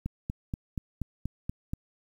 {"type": "click train", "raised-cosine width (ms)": 5, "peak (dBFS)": -19, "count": 8, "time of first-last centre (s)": [0.06, 1.735], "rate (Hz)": 4.18, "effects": ["9-bit"]}